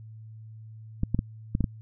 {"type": "clicks", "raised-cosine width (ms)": 5, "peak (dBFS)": -12, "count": 6, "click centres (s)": [1.034, 1.146, 1.191, 1.551, 1.607, 1.642], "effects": ["added 110 Hz sine -42 dBFS peak until 1.81 s"]}